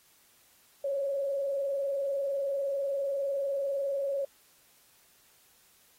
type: tone with vibrato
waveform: sine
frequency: 554.4 Hz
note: C#5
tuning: in tune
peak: -28 dBFS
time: 0.84-4.25 s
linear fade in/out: 5 ms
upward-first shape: square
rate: 20 Hz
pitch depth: 39 cents each way
effects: white hiss -63 dBFS RMS until 5.98 s + AAC 48 kbps